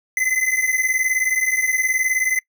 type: beating tone pair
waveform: square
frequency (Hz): 2025 / 2044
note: B6 / C7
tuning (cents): +43 / -41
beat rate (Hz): 19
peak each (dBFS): -22 / -20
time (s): 0.17-2.39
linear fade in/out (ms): 2
effects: noise-tail reverb RT60 0.1 s tail -24 dB re dry